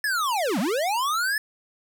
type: linear two-way sweep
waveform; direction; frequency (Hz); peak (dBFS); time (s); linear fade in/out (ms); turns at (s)
square; down then up; 1760 to 171.2 to 1760; -23; 0.04-1.38; 2; 0.59
effects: none